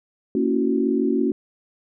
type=chord; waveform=sine; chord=F# dominant seventh; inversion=first; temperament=just; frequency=231.2 / 277.5 / 333 / 370 Hz; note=A#3 / C#4 / E4 / F#4; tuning=-14 / +2 / +18 / 0 cents; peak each=-23 / -22 / -27 / -23 dBFS; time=0.35-1.32 s; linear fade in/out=2 ms; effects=none